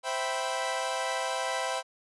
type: chord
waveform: sawtooth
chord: C major seventh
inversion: none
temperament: equal with one note detuned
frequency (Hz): 523.3 / 659.3 / 778.6 / 987.8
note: C5 / E5 / G5 / B5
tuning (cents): 0 / 0 / -12 / 0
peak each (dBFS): -31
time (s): 0.03-1.83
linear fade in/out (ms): 50
effects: resampled to 24000 Hz